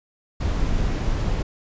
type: noise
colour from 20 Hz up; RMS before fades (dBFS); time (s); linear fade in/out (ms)
brown; -22; 0.4-1.43; 10
effects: resampled to 16000 Hz